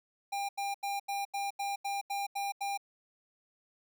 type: tone bursts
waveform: square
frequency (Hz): 800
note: G5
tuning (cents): +35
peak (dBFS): -33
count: 10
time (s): 0.32-2.776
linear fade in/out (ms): 10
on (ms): 170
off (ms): 84
effects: none